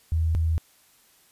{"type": "tone pair in turn", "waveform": "sine", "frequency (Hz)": [80.9, 80.9], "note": ["E2", "E2"], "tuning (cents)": [-32, -32], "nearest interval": "unison", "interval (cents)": 0, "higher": "neither", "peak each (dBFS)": -20, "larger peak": "neither", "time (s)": [[0.12, 0.35], [0.35, 0.58]], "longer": "neither", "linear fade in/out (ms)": 0, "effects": ["white hiss -59 dBFS RMS until 1.31 s", "resampled to 32000 Hz"]}